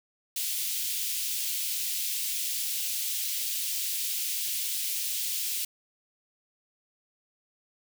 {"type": "high-pass noise", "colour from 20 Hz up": "white", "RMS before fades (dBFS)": -31, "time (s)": [0.36, 5.65], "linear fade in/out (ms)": 5, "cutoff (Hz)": 2600, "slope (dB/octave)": 24, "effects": []}